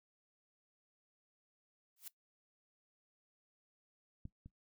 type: noise with exponential growth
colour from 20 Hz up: blue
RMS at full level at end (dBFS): -43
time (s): 1.96-2.08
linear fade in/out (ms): 5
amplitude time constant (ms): 26
type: clicks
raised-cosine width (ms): 5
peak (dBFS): -34 / -40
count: 2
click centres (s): 4.254 / 4.46
effects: noise-tail reverb RT60 0.1 s tail -17 dB re dry